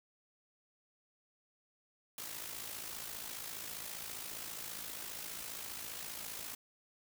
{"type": "noise with amplitude modulation", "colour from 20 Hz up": "white", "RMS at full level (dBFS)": -42, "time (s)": [2.18, 6.55], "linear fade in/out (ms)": 2, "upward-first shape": "sine", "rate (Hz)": 54.9, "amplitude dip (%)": 55, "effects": []}